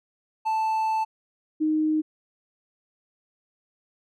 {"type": "tone pair in turn", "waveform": ["triangle", "sine"], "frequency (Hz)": [880, 310.1], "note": ["A5", "D#4"], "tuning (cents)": [0, -6], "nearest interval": "octave + tritone", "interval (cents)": 1806, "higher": "first", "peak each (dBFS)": [-20, -20], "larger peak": "neither", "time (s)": [[0.45, 1.05], [1.6, 2.02]], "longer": "first", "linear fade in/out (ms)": 20, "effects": []}